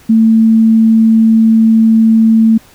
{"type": "tone", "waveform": "sine", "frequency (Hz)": 223.4, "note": "A3", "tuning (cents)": 27, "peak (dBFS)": -4, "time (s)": [0.09, 2.58], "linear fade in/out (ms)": 10, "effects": ["pink hiss -43 dBFS RMS until 2.74 s"]}